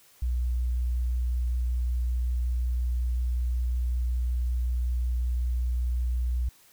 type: tone with vibrato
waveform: sine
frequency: 61 Hz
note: B1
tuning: 21 cents flat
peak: -24 dBFS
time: 0.22-6.49 s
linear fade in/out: 5 ms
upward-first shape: triangle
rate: 5.4 Hz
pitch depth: 10 cents each way
effects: white hiss -58 dBFS RMS until 6.72 s